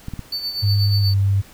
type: clicks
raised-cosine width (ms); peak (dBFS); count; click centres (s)
5; -16; 3; 0.084 / 0.137 / 0.193
type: tone with tremolo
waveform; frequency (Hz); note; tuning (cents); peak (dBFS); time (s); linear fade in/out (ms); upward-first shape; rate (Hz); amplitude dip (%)
triangle; 4500; C#8; +25; -20; 0.32-1.14; 5; sine; 8.3; 60
type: tone with pitch glide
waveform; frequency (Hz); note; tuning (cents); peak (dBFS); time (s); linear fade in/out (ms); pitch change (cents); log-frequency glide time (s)
sine; 101.8 to 98.56; G#2 to G2; -34 to +10; -14; 0.62-1.42; 20; -56; 1-1.1
effects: pink hiss -46 dBFS RMS until 1.53 s